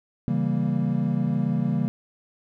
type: chord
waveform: triangle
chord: C# diminished seventh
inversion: none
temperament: equal with one note detuned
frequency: 138.03 / 164.81 / 196 / 233.1 Hz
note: C#3 / E3 / G3 / Bb3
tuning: -7 / 0 / 0 / 0 cents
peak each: -25 dBFS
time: 0.28-1.88 s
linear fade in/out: 0 ms
effects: none